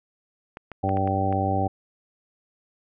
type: clicks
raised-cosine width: 0.5 ms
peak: -22 dBFS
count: 6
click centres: 0.571 / 0.717 / 0.892 / 0.971 / 1.075 / 1.326 s
type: harmonic tone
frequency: 96.7 Hz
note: G2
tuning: 23 cents flat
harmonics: 1 / 2 / 3 / 4 / 5 / 6 / 7 / 8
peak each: -26 / -31 / -30 / -34 / -35 / -31 / -37 / -25 dBFS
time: 0.83-1.68 s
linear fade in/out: 10 ms
effects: none